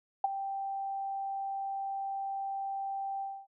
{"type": "tone with ADSR envelope", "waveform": "sine", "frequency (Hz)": 784, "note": "G5", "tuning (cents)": 0, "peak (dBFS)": -21, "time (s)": [0.24, 3.47], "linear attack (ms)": 4, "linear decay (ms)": 20, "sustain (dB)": -12, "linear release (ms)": 260, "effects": []}